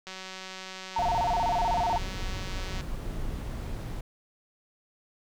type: click train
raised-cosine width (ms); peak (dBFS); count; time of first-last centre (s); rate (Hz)
0.2; -23; 516; 0.07-2.809; 188
type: tone with vibrato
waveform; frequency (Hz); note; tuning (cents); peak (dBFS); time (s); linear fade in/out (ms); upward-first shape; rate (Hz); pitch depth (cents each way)
sine; 803; G5; +41; -24; 0.96-1.98; 5; square; 16; 220
type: noise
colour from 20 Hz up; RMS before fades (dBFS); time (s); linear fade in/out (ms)
brown; -34; 0.98-4.01; 5
effects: none